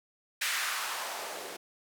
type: noise with band-pass filter sweep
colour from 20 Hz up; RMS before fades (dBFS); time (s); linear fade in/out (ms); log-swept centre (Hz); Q
blue; -35; 0.41-1.57; 10; 2000 to 400; 1.6
effects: none